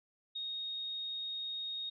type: tone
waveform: sine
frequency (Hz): 3729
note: A#7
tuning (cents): 0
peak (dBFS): -37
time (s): 0.35-1.9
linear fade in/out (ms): 10
effects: none